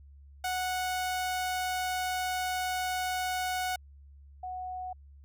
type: tone pair in turn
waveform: sawtooth / sine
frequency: 737 / 737 Hz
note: F#5 / F#5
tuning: -7 / -7 cents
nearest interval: unison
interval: 0 cents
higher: neither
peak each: -26 / -35 dBFS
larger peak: first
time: 0.44-3.76 / 4.43-4.93 s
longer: first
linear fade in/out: 5 ms
effects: added 70 Hz sine -50 dBFS peak until 5.24 s